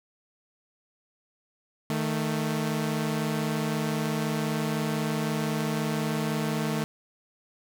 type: tone pair together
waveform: sawtooth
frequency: 155.56 / 221.4 Hz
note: D#3 / A3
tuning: 0 / +11 cents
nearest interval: tritone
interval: 611 cents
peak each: -25 dBFS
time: 1.9-6.84 s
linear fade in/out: 0 ms
effects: none